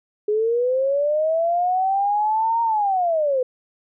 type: linear two-way sweep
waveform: sine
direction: up then down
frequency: 414.1 to 932.3 to 494.9 Hz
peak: -17 dBFS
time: 0.28-3.43 s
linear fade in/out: 5 ms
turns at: 2.62 s
effects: none